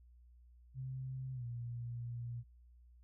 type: tone with pitch glide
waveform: sine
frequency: 130.81 to 119.26 Hz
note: C3 to A#2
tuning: 0 to +40 cents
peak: -40 dBFS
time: 0.74-2.44 s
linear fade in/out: 50 ms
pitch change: -160 cents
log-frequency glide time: 1.33-1.45 s
effects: added 60 Hz sine -59 dBFS peak until 3.03 s